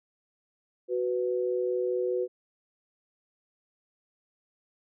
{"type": "tone pair together", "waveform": "sine", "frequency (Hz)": [370.7, 495.6], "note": ["F#4", "B4"], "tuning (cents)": [3, 6], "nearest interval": "perfect fourth", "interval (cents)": 503, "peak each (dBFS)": [-28, -29], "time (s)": [0.88, 2.28], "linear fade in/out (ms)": 50, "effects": []}